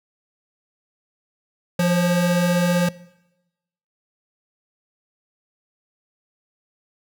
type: tone pair together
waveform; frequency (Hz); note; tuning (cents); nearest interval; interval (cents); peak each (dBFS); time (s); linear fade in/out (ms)
square; 174.22 / 538; F3 / C5; -4 / +48; octave + minor sixth; 1952; -18 / -24; 1.79-2.89; 5
effects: noise-tail reverb RT60 1.0 s tail -22 dB re dry